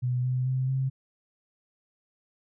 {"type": "tone with pitch steps", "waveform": "sine", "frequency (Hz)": [124.7, 127.32, 130, 132.73], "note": ["B2", "C3", "C3", "C3"], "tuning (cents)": [17, -47, -11, 25], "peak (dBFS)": -24, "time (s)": [0.02, 0.9], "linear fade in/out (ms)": 20, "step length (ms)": 220, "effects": []}